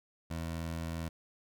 20% pulse tone, 82.41 Hz, E2, in tune, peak -31 dBFS, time 0.3-1.09 s, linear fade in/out 10 ms, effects none

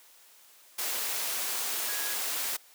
sine tone in noise, 1661.2 Hz, G#6, in tune, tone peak -40 dBFS, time 1.88-2.15 s, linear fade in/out 10 ms, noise white, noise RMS -32 dBFS, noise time 0.78-2.57 s, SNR -11 dB, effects white hiss -57 dBFS RMS until 2.74 s + high-pass 400 Hz 12 dB/octave

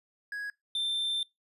triangle tone pair in turn, 1661.2 / 3568 Hz, G#6 / A7, 0 / +23 cents, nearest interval octave + minor second, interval 1323 cents, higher second, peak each -32 / -27 dBFS, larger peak second, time 0.32-0.5 / 0.75-1.23 s, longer second, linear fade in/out 2 ms, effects noise-tail reverb RT60 0.2 s tail -23 dB re dry + resampled to 32000 Hz

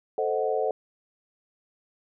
sine chord, A diminished seventh, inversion none, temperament equal, 440 / 523.3 / 622.3 / 740 Hz, A4 / C5 / Eb5 / Gb5, 0 / 0 / 0 / 0 cents, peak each -27 / -29 / -31 / -30 dBFS, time 0.18-0.71 s, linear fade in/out 2 ms, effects none

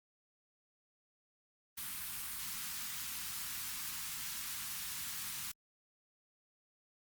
white band-stop noise, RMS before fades -42 dBFS, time 1.77-5.52 s, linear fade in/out 10 ms, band 240 to 1000 Hz, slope 24 dB/octave, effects Opus 32 kbps

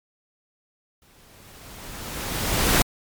pink noise with exponential growth, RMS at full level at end -17 dBFS, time 1.02-2.82 s, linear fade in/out 1 ms, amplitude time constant 390 ms, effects MP3 96 kbps

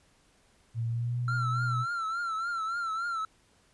sine tone with pitch glide, 115.4 to 122.12 Hz, A#2 to B2, -17 to -19 cents, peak -28 dBFS, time 0.74-1.86 s, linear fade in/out 50 ms, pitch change +98 cents, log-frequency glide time 0.88-1.19 s
triangle tone with vibrato, 1353 Hz, E6, 45 cents sharp, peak -28 dBFS, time 1.28-3.25 s, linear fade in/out 2 ms, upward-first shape triangle, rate 3.5 Hz, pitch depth 89 cents each way
effects pink hiss -65 dBFS RMS until 3.73 s + resampled to 24000 Hz

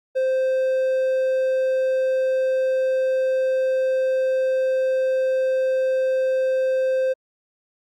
triangle tone, 522 Hz, C5, 4 cents flat, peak -16 dBFS, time 0.15-7.14 s, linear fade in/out 20 ms, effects Opus 48 kbps

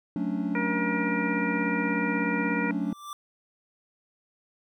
triangle chord, D major seventh, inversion first, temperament equal with one note detuned, 183.83 / 220 / 277.2 / 293.7 Hz, F#3 / A3 / C#4 / D4, -11 / 0 / 0 / 0 cents, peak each -30 dBFS, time 0.16-2.93 s, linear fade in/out 2 ms
harmonic tone, 475.9 Hz, A#4, 36 cents sharp, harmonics 1 / 2 / 3 / 4 / 5, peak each -34 / -34 / -34 / -34 / -34 dBFS, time 0.55-2.71 s, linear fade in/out 2 ms
square tone with exponential growth, 1174.7 Hz, D6, in tune, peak -34 dBFS, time 2.67-3.13 s, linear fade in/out 1 ms, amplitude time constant 100 ms
effects none

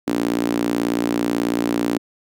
sawtooth tone with high-pass filter, 58.27 Hz, A#1, in tune, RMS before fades -21 dBFS, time 0.07-1.98 s, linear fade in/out 10 ms, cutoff 280 Hz, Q 4, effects none

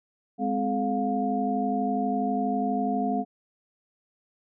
sine tone cluster, 206.3 / 258.5 / 429.8 / 709 Hz, G#3 / C4 / A4 / F5, -11 / -21 / -41 / +26 cents, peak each -29 / -28 / -34 / -28 dBFS, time 0.38-3.25 s, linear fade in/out 50 ms, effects none

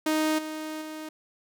sawtooth tone with level steps, 311.1 Hz, D#4, in tune, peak -19 / -29 / -32 dBFS, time 0.06-1.09 s, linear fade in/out 5 ms, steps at 0.38 / 0.81 s, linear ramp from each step 10 ms, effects none

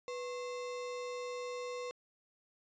sine tone with sample-and-hold, 493.9 Hz, B4, in tune, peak -38 dBFS, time 0.08-1.91 s, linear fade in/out 0 ms, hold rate 1575 Hz, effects resampled to 16000 Hz

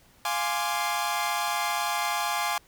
sawtooth chord, D half-diminished seventh, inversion first, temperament equal, 698.5 / 830.6 / 1046.5 / 1174.7 Hz, F5 / Ab5 / C6 / D6, 0 / 0 / 0 / 0 cents, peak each -29 / -26 / -28 / -29 dBFS, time 0.25-2.58 s, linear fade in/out 2 ms, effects pink hiss -59 dBFS RMS until 2.67 s

